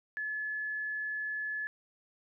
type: tone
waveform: sine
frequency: 1716 Hz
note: A6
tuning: 44 cents flat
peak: -33 dBFS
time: 0.17-1.67 s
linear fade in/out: 0 ms
effects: none